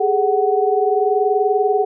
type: tone cluster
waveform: sine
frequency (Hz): 405.4 / 425.9 / 747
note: G#4 / G#4 / F#5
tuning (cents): -42 / +44 / +16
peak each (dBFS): -18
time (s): 0-1.85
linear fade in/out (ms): 10
effects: none